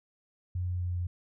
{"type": "tone with pitch steps", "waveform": "sine", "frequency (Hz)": [90, 89.48, 88.97, 88.45], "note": ["F#2", "F2", "F2", "F2"], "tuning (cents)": [-47, 43, 33, 23], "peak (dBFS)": -29, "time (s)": [0.55, 1.07], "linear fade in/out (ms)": 5, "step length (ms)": 130, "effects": []}